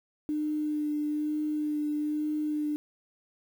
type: tone with vibrato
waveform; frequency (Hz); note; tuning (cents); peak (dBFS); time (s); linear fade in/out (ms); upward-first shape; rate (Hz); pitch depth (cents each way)
sine; 300.7; D4; +41; -27; 0.29-2.76; 0; sine; 1.1; 16
effects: 9-bit